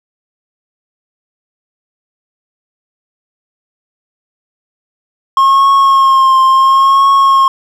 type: tone with vibrato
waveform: triangle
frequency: 1076 Hz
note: C6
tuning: 48 cents sharp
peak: -3 dBFS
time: 5.37-7.48 s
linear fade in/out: 2 ms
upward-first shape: triangle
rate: 0.72 Hz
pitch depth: 38 cents each way
effects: none